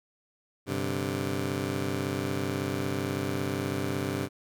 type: chord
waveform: 15% pulse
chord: G suspended fourth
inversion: none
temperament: just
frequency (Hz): 98 / 130.67 / 147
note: G2 / C3 / D3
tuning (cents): 0 / -2 / +2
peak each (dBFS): -27 / -27 / -30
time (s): 0.66-4.29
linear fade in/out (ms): 50
effects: none